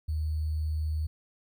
sine tone with sample-and-hold, 77.6 Hz, D#2, 4 cents flat, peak -27 dBFS, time 0.08-1.07 s, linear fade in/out 10 ms, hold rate 4410 Hz, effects none

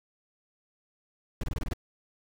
brown noise bursts, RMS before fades -30 dBFS, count 7, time 1.41-1.735 s, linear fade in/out 2 ms, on 25 ms, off 25 ms, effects none

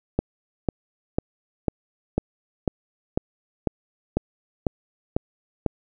click train, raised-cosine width 2 ms, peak -7 dBFS, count 12, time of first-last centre 0.19-5.663 s, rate 2.01 Hz, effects none

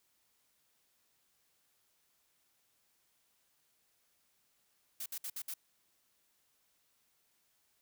blue noise bursts, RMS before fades -41 dBFS, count 5, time 5-5.54 s, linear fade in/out 5 ms, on 60 ms, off 60 ms, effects white hiss -75 dBFS RMS until 7.81 s

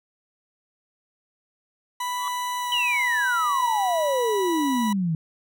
40% pulse tone with pitch glide, 987.8 to 978.7 Hz, B5 to B5, 0 to -16 cents, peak -25 dBFS, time 2-4.93 s, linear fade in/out 5 ms, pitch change -16 cents, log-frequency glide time 2.58-2.72 s
triangle tone with exponential growth, 1142 Hz, D6, 49 cents flat, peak -25 dBFS, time 2.09-2.28 s, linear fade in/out 1 ms, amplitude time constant 40 ms
sine exponential sweep, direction down, 3015 to 155.56 Hz, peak -21 dBFS, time 2.72-5.15 s, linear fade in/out 2 ms
effects none

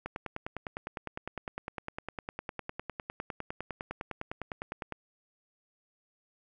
click train, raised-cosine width 0.5 ms, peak -21 dBFS, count 49, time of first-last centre 0.06-4.923 s, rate 9.87 Hz, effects none

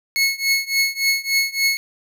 25% pulse tone with tremolo, 2188 Hz, C#7, 23 cents flat, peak -10 dBFS, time 0.16-1.77 s, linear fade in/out 0 ms, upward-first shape triangle, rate 3.5 Hz, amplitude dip 95%, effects none

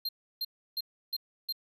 square tone bursts, 4186 Hz, C8, in tune, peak -31 dBFS, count 5, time 0.05-1.525 s, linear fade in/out 5 ms, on 39 ms, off 320 ms, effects none

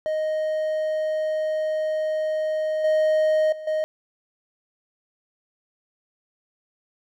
triangle tone with level steps, 622.3 Hz, D#5, in tune, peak -20 / -15 / -31 / -19 dBFS, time 0.06-3.84 s, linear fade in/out 0 ms, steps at 2.84 / 3.52 / 3.67 s, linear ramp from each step 5 ms, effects none

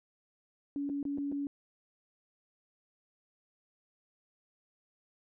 sine tone with dropouts, 283.4 Hz, C#4, 38 cents sharp, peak -32 dBFS, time 0.76-1.47 s, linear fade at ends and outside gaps 1 ms, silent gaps 0.892-0.898 / 1.029-1.052 / 1.176-1.183 / 1.317-1.323 s, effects none

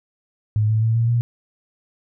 sine tone with pitch steps, 106.9 / 109.72 / 112.6 / 115.57 / 118.61 Hz, A2 / A2 / A2 / A#2 / A#2, -49 / -4 / +40 / -14 / +30 cents, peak -15 dBFS, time 0.56-1.21 s, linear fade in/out 0 ms, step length 130 ms, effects none

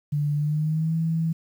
sine tone with pitch glide, 146.83 to 162.92 Hz, D3 to E3, 0 to -20 cents, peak -21 dBFS, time 0.12-1.33 s, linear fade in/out 10 ms, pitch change +180 cents, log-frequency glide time 0.36-0.95 s, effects 9-bit

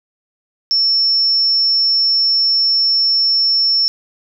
sine tone, 5400 Hz, E8, 41 cents sharp, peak -11 dBFS, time 0.71-3.88 s, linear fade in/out 0 ms, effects none

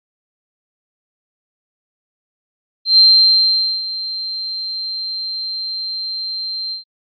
sine tone with ADSR envelope, 4146 Hz, C8, 17 cents flat, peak -5 dBFS, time 2.85-6.84 s, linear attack 130 ms, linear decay 840 ms, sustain -16 dB, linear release 120 ms, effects Opus 48 kbps

